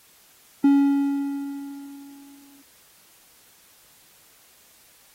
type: tone with exponential decay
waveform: triangle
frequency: 280 Hz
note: C#4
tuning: 18 cents sharp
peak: -10 dBFS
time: 0.64-2.62 s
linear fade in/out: 5 ms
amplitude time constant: 430 ms
effects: white hiss -55 dBFS RMS until 5.14 s + AAC 48 kbps